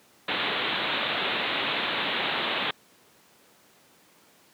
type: low-pass noise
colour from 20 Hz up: white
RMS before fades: -28 dBFS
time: 0.28-2.71 s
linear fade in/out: 5 ms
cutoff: 3900 Hz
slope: 96 dB/octave
effects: pink hiss -58 dBFS RMS until 4.53 s + high-pass 200 Hz 12 dB/octave